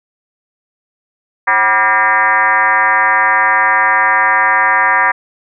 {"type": "tone with frequency modulation", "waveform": "sine", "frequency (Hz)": 1400, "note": "F6", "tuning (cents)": 4, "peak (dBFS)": -8, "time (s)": [1.47, 5.12], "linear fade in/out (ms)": 10, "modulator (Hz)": 215, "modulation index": 2.8, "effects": []}